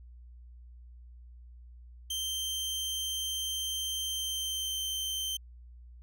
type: tone with pitch glide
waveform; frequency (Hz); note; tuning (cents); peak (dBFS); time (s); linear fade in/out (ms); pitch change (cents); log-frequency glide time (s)
sawtooth; 3136 to 3114; G7 to G7; 0 to -12; -29; 2.1-5.37; 5; -12; 4.06-4.76
effects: added 60 Hz sine -48 dBFS peak until 6.02 s